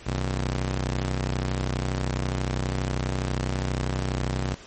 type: ring-modulated tone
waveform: sawtooth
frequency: 94.5 Hz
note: F#2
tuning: 37 cents sharp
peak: -18 dBFS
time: 0.06-4.55 s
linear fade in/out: 10 ms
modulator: 31.1 Hz
effects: pink hiss -46 dBFS RMS until 4.66 s + MP3 32 kbps